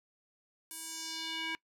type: tone with band-pass filter sweep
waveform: square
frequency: 324.1 Hz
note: E4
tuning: 29 cents flat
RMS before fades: -40 dBFS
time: 0.71-1.55 s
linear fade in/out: 0 ms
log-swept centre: 11000 to 2200 Hz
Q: 2
effects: noise-tail reverb RT60 0.1 s tail -21 dB re dry